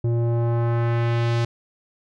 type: tone with low-pass filter sweep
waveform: square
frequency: 117.4 Hz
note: A#2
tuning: 13 cents sharp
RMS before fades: -21 dBFS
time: 0.04-1.45 s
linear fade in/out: 5 ms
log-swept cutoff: 380 to 5200 Hz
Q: 1
effects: none